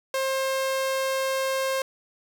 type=tone; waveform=sawtooth; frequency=532 Hz; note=C5; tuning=29 cents sharp; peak=-20 dBFS; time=0.14-1.82 s; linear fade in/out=2 ms; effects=none